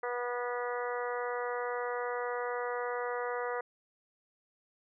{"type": "harmonic tone", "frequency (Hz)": 243.8, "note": "B3", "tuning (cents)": -22, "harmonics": [2, 3, 4, 5, 6, 7, 8], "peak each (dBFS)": [-35, -41, -41, -41, -44, -47, -44], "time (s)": [0.03, 3.61], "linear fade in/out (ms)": 5, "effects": []}